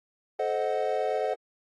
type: chord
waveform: triangle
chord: A diminished seventh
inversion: none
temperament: equal with one note detuned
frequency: 434.2 / 523.3 / 622.3 / 740 Hz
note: A4 / C5 / Eb5 / Gb5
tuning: -23 / 0 / 0 / 0 cents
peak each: -29 dBFS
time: 0.39-1.34 s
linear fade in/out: 5 ms
effects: AAC 32 kbps